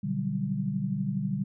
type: chord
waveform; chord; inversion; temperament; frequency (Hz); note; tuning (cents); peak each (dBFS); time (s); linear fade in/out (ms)
sine; G major seventh; first; just; 122.5 / 147 / 183.75 / 196; B2 / D3 / F#3 / G3; -14 / +2 / -12 / 0; -36 / -32 / -35 / -30; 0.03-1.44; 10
effects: none